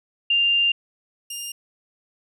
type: tone pair in turn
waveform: sine / 15% pulse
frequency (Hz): 2794 / 2810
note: F7 / F7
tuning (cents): 0 / +10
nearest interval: unison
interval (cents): 10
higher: second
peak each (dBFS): -16 / -23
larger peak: first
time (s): 0.3-0.72 / 1.3-1.52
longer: first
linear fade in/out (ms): 5
effects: none